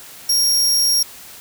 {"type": "tone", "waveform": "sawtooth", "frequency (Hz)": 5588, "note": "F8", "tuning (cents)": 0, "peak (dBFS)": -11, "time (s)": [0.29, 1.03], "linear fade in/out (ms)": 5, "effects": ["white hiss -39 dBFS RMS until 1.4 s"]}